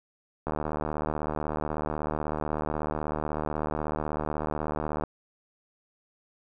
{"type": "click train", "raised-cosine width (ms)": 1, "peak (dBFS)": -16, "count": 349, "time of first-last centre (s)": [0.47, 5.037], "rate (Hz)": 76.2, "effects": []}